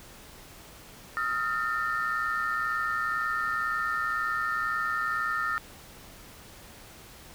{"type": "tone cluster", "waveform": "sine", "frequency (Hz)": [1264, 1386, 1805], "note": ["D#6", "F6", "A6"], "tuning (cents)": [27, -14, 44], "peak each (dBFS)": -30, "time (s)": [1.17, 5.58], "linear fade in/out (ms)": 0, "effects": ["tanh soft clip ceiling -20 dBFS", "pink hiss -49 dBFS RMS until 7.34 s"]}